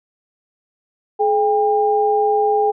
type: tone pair together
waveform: sine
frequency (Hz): 425.2 / 801.5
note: G#4 / G5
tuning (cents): +41 / +38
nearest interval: major seventh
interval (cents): 1097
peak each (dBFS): -16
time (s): 1.19-2.72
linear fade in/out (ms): 20
effects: none